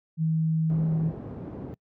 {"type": "tone", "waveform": "sine", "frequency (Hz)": 160, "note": "D#3", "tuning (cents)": 49, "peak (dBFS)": -21, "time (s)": [0.17, 1.12], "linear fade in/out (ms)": 50}
{"type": "low-pass noise", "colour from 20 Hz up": "pink", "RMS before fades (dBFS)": -35, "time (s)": [0.7, 1.74], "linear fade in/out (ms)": 0, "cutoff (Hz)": 430, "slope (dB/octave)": 12}
{"effects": ["noise-tail reverb RT60 0.1 s tail -26 dB re dry", "high-pass 100 Hz 12 dB/octave"]}